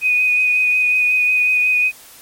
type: tone with vibrato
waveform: sine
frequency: 2489 Hz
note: D#7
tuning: in tune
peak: -12 dBFS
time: 0.01-1.92 s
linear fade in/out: 50 ms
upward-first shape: sine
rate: 5.5 Hz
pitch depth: 16 cents each way
effects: white hiss -42 dBFS RMS until 2.21 s + MP3 64 kbps